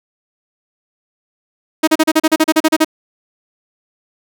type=tone bursts; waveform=sawtooth; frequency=315.2 Hz; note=D#4; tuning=23 cents sharp; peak=-4 dBFS; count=13; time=1.83-2.847 s; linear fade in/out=10 ms; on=45 ms; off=36 ms; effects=none